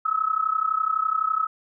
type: tone with amplitude modulation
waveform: sine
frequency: 1289 Hz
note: E6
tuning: 39 cents flat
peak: -17 dBFS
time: 0.05-1.47 s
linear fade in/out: 10 ms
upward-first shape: sine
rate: 31.9 Hz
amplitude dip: 85%
effects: none